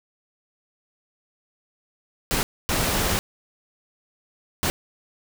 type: noise bursts at uneven times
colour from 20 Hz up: pink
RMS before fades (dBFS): -23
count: 3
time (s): 2.31-2.43 / 2.69-3.19 / 4.63-4.7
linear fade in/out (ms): 0
effects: none